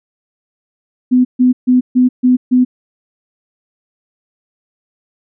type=tone bursts; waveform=sine; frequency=251.5 Hz; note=B3; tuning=32 cents sharp; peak=-6 dBFS; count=6; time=1.11-2.65 s; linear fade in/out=20 ms; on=140 ms; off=140 ms; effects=none

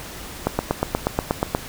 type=click train; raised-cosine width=1 ms; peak=-4 dBFS; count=10; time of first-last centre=0.47-1.549 s; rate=8.34 Hz; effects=pink hiss -36 dBFS RMS until 1.68 s

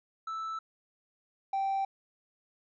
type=tone pair in turn; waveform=triangle; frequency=1317 / 780.2 Hz; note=E6 / G5; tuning=-2 / -8 cents; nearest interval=major sixth; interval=906 cents; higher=first; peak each=-32 / -25 dBFS; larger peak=second; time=0.27-0.59 / 1.53-1.85 s; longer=neither; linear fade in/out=5 ms; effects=tanh soft clip ceiling -23 dBFS + resampled to 16000 Hz

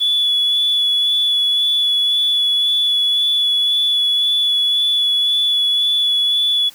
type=tone with vibrato; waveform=sine; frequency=3423 Hz; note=A7; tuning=48 cents flat; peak=-12 dBFS; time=0-6.7 s; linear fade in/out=20 ms; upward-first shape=sine; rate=1.9 Hz; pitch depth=14 cents each way; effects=tanh soft clip ceiling -9 dBFS + white hiss -44 dBFS RMS until 6.74 s

